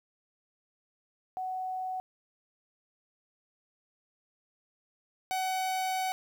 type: tone pair in turn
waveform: sine / 45% pulse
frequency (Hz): 746 / 751.6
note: F#5 / F#5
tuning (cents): +14 / +27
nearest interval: unison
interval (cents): 13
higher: second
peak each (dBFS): -32 / -29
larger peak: second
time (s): 1.37-2 / 5.31-6.12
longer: second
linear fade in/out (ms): 0
effects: 11-bit